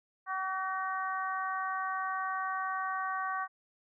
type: harmonic tone with a mistuned harmonic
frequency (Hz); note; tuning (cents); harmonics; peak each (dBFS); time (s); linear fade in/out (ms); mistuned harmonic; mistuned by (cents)
379.8; F#4; +45; 2 / 3 / 4 / 5; -38 / -34 / -39 / -42; 0.26-3.48; 50; 5; -31
effects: none